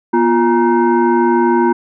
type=tone with frequency modulation; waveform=sine; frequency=349.2 Hz; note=F4; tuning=in tune; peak=-9 dBFS; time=0.13-1.73 s; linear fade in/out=10 ms; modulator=591 Hz; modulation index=1.2; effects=none